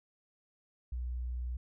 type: tone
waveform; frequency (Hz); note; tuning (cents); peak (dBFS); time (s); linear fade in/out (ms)
sine; 61.3; B1; -12; -34; 0.92-1.57; 5
effects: none